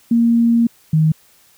sine tone pair in turn, 233.1 / 156.88 Hz, A#3 / D#3, 0 / +15 cents, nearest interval perfect fifth, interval 685 cents, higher first, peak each -10 dBFS, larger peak neither, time 0.11-0.67 / 0.93-1.12 s, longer first, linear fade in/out 5 ms, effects white hiss -52 dBFS RMS until 1.57 s

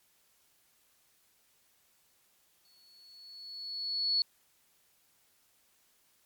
sine tone with exponential growth, 4400 Hz, C#8, 14 cents flat, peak -24 dBFS, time 2.65-4.22 s, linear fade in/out 1 ms, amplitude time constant 340 ms, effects white hiss -69 dBFS RMS until 6.25 s + MP3 96 kbps

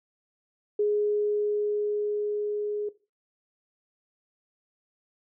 sine tone with level ramp, 416.8 Hz, G#4, 6 cents sharp, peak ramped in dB -21 to -27 dBFS, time 0.79-2.89 s, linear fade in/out 5 ms, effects noise-tail reverb RT60 0.3 s tail -17 dB re dry

